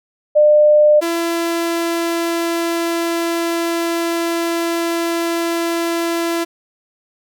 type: tone pair in turn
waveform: sine / sawtooth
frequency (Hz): 600 / 336.7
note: D5 / E4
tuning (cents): +37 / +37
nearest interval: minor seventh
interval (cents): 1000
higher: first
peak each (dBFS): -7 / -13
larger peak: first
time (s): 0.35-1.01 / 1.01-6.45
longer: second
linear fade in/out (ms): 20
effects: none